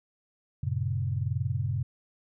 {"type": "tone cluster", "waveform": "sine", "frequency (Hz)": [94, 115.7, 136.1], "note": ["F#2", "A#2", "C#3"], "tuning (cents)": [28, -13, -31], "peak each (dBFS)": -31, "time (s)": [0.63, 1.83], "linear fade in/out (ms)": 5, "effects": []}